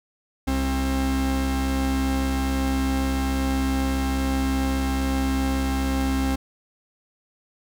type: tone pair together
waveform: 45% pulse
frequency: 66.3 / 266.4 Hz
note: C2 / C4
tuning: +23 / +31 cents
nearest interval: 2 octaves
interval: 2408 cents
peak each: -24 dBFS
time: 0.47-6.36 s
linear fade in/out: 10 ms
effects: none